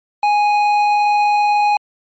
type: tone with hard clipping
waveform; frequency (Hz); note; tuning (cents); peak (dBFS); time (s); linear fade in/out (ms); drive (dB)
sine; 830; G#5; -1; -13; 0.23-1.77; 2; 8
effects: MP3 32 kbps